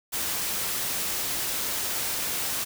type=noise; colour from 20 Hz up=white; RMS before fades=-29 dBFS; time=0.12-2.65 s; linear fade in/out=20 ms; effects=none